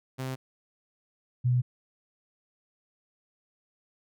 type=tone pair in turn; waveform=sawtooth / sine; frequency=130.81 / 124.08 Hz; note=C3 / B2; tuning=0 / +9 cents; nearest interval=minor second; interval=91 cents; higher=first; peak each=-28 / -21 dBFS; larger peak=second; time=0.18-0.36 / 1.44-1.62 s; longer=neither; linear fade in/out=20 ms; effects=none